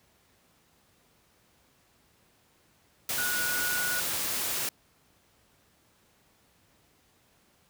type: tone in noise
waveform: sine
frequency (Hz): 1459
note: F#6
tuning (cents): -25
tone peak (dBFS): -30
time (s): 3.18-4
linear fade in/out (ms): 2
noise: white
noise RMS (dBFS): -31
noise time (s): 3.09-4.69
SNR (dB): -2
effects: pink hiss -65 dBFS RMS until 7.69 s + high-pass 60 Hz 12 dB/octave